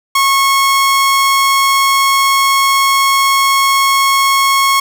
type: tone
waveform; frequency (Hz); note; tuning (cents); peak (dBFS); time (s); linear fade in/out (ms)
sawtooth; 1094; C#6; -23; -5; 0.15-4.8; 5
effects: none